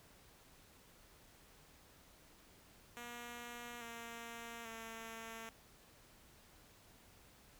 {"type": "tone with pitch steps", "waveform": "5% pulse", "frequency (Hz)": [239.4, 232.6, 226], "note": ["A#3", "A#3", "A3"], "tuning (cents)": [46, -4, 47], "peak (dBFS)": -36, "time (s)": [2.97, 5.49], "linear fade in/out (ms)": 0, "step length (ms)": 840, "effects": ["pink hiss -64 dBFS RMS until 7.59 s"]}